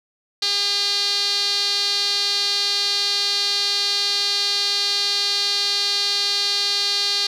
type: tone with band-pass filter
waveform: sawtooth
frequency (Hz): 403.9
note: G#4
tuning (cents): -48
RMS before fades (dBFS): -21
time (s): 0.42-7.27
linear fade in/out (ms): 5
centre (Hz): 4300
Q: 6.6
effects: none